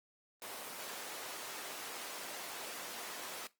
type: high-pass noise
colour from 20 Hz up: pink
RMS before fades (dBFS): -45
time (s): 0.42-3.47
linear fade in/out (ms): 0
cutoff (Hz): 460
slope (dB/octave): 12
effects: noise-tail reverb RT60 0.2 s tail -18 dB re dry + Opus 24 kbps